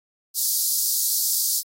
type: high-pass noise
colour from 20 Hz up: white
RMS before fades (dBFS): -22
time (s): 0.34-1.63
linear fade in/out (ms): 50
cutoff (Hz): 4300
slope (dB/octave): 48
effects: AAC 48 kbps

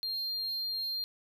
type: tone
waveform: triangle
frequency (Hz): 4199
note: C8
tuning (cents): +5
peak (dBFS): -31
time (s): 0.03-1.04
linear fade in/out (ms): 0
effects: none

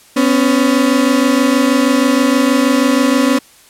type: tone pair together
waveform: 35% pulse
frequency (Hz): 252.3 / 278.6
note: B3 / C#4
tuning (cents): +37 / +9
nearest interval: major second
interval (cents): 172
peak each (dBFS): -11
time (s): 0.16-3.39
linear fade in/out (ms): 10
effects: white hiss -45 dBFS RMS until 3.69 s + low-pass 12000 Hz 12 dB/octave

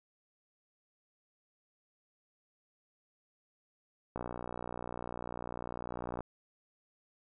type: click train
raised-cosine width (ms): 1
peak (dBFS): -25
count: 124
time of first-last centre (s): 4.16-6.207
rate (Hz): 60.1
effects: none

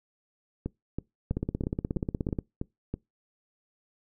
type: two click trains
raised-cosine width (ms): 3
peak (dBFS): -16 / -18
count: 19 / 8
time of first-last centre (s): 1.31-2.388 / 0.66-2.94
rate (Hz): 16.7 / 3.07
effects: noise-tail reverb RT60 0.2 s tail -24 dB re dry

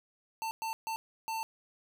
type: tone bursts at uneven times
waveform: square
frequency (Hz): 894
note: A5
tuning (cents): +27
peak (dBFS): -34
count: 4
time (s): 0.42-0.51 / 0.62-0.73 / 0.87-0.96 / 1.28-1.43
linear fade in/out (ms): 0
effects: none

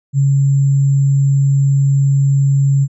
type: tone with sample-and-hold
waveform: sine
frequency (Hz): 138.59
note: C#3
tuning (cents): 0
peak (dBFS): -9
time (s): 0.13-2.88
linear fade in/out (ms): 50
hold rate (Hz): 7350
effects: resampled to 24000 Hz

